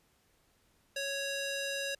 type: tone with band-pass filter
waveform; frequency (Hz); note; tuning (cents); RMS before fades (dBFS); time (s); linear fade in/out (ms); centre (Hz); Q
square; 554.4; C#5; 0; -36; 0.96-1.95; 5; 4100; 0.58
effects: pink hiss -70 dBFS RMS until 1.99 s + resampled to 32000 Hz